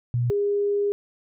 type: tone pair in turn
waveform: sine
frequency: 121 / 407 Hz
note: B2 / G#4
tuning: -35 / -35 cents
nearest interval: octave + major sixth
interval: 2100 cents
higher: second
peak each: -20 dBFS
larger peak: neither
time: 0.14-0.3 / 0.3-0.92 s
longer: second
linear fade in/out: 0 ms
effects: none